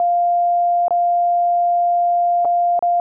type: tone with dropouts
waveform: sine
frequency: 698.5 Hz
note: F5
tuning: in tune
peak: -13 dBFS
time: 0-3 s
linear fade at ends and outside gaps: 1 ms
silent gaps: 0.882-0.907 / 2.448-2.453 / 2.792-2.825 s
effects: none